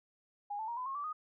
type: tone with pitch steps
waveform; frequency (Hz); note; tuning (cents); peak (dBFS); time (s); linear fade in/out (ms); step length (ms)
sine; 819 / 877.8 / 940.8 / 1008.3 / 1080.7 / 1158.2 / 1241.4; G#5 / A5 / A#5 / B5 / C#6 / D6 / D#6; -24 / -4 / +16 / +36 / -44 / -24 / -4; -36; 0.5-1.13; 10; 90
effects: none